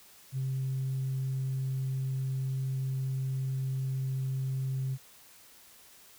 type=tone; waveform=sine; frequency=132.5 Hz; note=C3; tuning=22 cents sharp; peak=-28 dBFS; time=0.32-4.98 s; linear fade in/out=50 ms; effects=tanh soft clip ceiling -26 dBFS + white hiss -56 dBFS RMS until 6.18 s